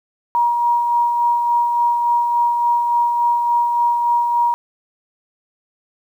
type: tone with tremolo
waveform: sine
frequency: 951 Hz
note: A#5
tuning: 34 cents sharp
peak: -12 dBFS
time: 0.35-4.54 s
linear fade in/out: 0 ms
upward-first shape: sine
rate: 3.5 Hz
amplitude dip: 35%
effects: 8-bit